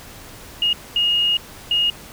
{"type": "tone bursts at uneven times", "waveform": "sine", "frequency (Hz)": 2860, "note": "F7", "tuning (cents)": 41, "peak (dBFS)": -15, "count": 3, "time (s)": [[0.62, 0.73], [0.96, 1.37], [1.71, 1.9]], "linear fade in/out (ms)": 2, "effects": ["pink hiss -40 dBFS RMS until 2.12 s"]}